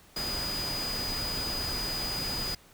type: tone in noise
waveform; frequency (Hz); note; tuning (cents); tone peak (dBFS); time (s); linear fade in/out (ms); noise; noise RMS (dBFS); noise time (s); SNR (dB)
sine; 4950; D#8; -10; -32; 0.16-2.55; 5; pink; -36; 0.16-2.55; +1
effects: pink hiss -57 dBFS RMS until 2.73 s